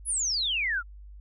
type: exponential sweep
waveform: sine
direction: down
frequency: 10840 to 1318.5 Hz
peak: -25 dBFS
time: 0.05-0.83 s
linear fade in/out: 50 ms
effects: added 50 Hz sine -43 dBFS peak until 1.2 s